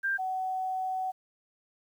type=tone pair in turn; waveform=sine; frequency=1586 / 750.9 Hz; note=G6 / F#5; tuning=+20 / +25 cents; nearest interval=octave + minor second; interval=1295 cents; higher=first; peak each=-26 / -29 dBFS; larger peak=first; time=0.03-0.18 / 0.18-1.12 s; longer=second; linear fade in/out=20 ms; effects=10-bit